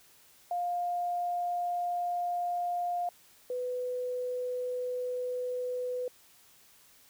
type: tone pair in turn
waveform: sine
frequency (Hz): 705 / 498.5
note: F5 / B4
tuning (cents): +16 / +16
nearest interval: tritone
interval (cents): 600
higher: first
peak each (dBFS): -29 / -31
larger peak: first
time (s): 0.51-3.09 / 3.5-6.08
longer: neither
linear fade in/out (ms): 2
effects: white hiss -60 dBFS RMS until 7.09 s